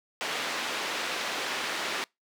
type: low-pass noise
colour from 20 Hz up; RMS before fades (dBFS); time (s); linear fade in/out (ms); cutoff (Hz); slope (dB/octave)
white; -32; 0.21-2.04; 0; 3200; 12
effects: noise-tail reverb RT60 0.2 s tail -26 dB re dry + high-pass 300 Hz 12 dB/octave